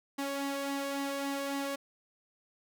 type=tone with flanger; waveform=sawtooth; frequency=278.1 Hz; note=C#4; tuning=6 cents sharp; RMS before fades=-35 dBFS; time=0.18-1.76 s; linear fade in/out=10 ms; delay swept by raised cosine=1 to 1.83 ms; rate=3.6 Hz; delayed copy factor=+0.5; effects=none